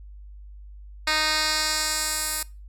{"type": "tone with band-pass filter sweep", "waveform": "10% pulse", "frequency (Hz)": 309.5, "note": "D#4", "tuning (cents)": -9, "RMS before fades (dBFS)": -25, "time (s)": [1.07, 2.43], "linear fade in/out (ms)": 5, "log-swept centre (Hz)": [3400, 11000], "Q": 1.2, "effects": ["noise-tail reverb RT60 0.3 s tail -22 dB re dry", "added 50 Hz sine -40 dBFS peak until 2.68 s"]}